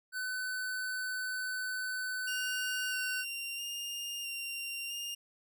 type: tone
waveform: square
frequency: 1509 Hz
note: F#6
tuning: 34 cents sharp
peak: -35 dBFS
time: 0.12-3.25 s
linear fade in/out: 50 ms
type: tone with vibrato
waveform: sawtooth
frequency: 2794 Hz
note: F7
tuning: in tune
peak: -34 dBFS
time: 2.27-5.15 s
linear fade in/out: 10 ms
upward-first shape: square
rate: 0.76 Hz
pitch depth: 14 cents each way
effects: none